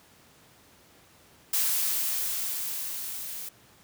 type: noise with level ramp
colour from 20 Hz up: blue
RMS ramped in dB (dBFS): -25 to -38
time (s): 1.53-3.49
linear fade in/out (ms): 5
effects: pink hiss -57 dBFS RMS until 3.83 s + high-pass 80 Hz 12 dB/octave